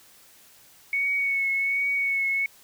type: tone with vibrato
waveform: sine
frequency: 2217 Hz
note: C#7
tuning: in tune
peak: -22 dBFS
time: 0.93-2.46 s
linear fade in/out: 2 ms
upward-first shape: triangle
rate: 1.3 Hz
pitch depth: 29 cents each way
effects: white hiss -54 dBFS RMS until 2.63 s

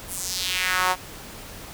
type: tone with high-pass filter sweep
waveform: sawtooth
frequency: 183.9 Hz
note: F#3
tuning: 10 cents flat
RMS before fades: -25 dBFS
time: 0.07-0.96 s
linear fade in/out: 50 ms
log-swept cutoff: 11000 to 790 Hz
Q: 2.1
effects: pink hiss -40 dBFS RMS until 1.73 s

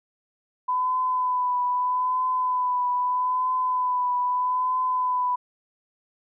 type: tone with vibrato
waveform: sine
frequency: 1002 Hz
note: B5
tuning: 25 cents sharp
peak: -21 dBFS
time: 0.68-5.36 s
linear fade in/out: 10 ms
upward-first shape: triangle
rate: 0.79 Hz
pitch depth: 28 cents each way
effects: none

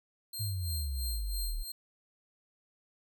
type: tone with tremolo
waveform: 15% pulse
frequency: 4186 Hz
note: C8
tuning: in tune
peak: -30 dBFS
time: 0.33-1.72 s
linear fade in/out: 5 ms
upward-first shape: sine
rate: 3 Hz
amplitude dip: 75%
type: exponential sweep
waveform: sine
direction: down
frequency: 109.5 to 35.65 Hz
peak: -32 dBFS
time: 0.39-1.64 s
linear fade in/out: 20 ms
effects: none

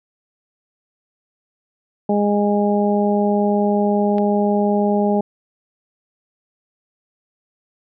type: harmonic tone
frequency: 205.4 Hz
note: G#3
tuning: 19 cents flat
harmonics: 1 / 2 / 3 / 4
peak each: -17 / -20 / -22 / -23 dBFS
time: 2.09-5.21 s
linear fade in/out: 5 ms
type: click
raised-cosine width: 0.3 ms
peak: -19 dBFS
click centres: 4.183 s
effects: none

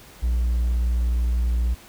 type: tone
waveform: triangle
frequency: 59.6 Hz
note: A#1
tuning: 39 cents sharp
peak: -16 dBFS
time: 0.22-1.75 s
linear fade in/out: 20 ms
effects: tanh soft clip ceiling -12 dBFS + pink hiss -47 dBFS RMS until 1.88 s

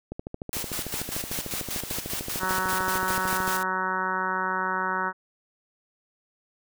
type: click train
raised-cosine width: 2 ms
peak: -20 dBFS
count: 46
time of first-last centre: 0.12-3.478 s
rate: 13.4 Hz
type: noise with tremolo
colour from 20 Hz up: white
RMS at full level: -31 dBFS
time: 0.53-3.63 s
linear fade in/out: 0 ms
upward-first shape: square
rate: 5.1 Hz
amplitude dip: 55%
type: harmonic tone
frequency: 186.7 Hz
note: F#3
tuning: 16 cents sharp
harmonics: 1 / 2 / 3 / 4 / 5 / 6 / 7 / 8 / 9 / 10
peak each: -38 / -37 / -40 / -40 / -30 / -33 / -32 / -30 / -39 / -40 dBFS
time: 2.39-5.13 s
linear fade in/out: 50 ms
effects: none

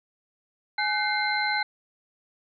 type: tone cluster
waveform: sine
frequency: 837 / 1516 / 2100 / 4085 Hz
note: G#5 / F#6 / C7 / C8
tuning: +13 / +42 / +6 / -42 cents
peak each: -28 / -29 / -28 / -31 dBFS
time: 0.78-1.63 s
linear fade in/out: 5 ms
effects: none

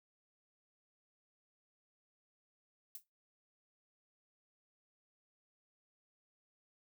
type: noise with exponential decay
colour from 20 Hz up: violet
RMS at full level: -42 dBFS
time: 2.95-3.04 s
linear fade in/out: 1 ms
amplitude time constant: 18 ms
effects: noise-tail reverb RT60 0.2 s tail -19 dB re dry

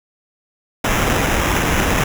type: noise with sample-and-hold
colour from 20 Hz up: pink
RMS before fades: -17 dBFS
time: 0.84-2.04 s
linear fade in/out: 5 ms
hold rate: 4410 Hz
effects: none

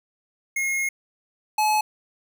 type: tone pair in turn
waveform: square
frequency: 2154 / 854.8 Hz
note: C7 / G#5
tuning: +50 / +50 cents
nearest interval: octave + major third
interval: 1600 cents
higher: first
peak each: -23 / -19 dBFS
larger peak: second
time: 0.56-0.89 / 1.58-1.81 s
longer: first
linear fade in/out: 5 ms
effects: none

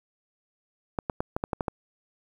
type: clicks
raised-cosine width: 1 ms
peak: -13 dBFS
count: 8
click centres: 0.988 / 1.098 / 1.205 / 1.365 / 1.439 / 1.532 / 1.608 / 1.682 s
effects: 8-bit

